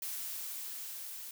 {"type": "noise with level ramp", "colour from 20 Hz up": "blue", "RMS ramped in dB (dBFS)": [-39, -45], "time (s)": [0.02, 1.31], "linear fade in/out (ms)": 2, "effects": []}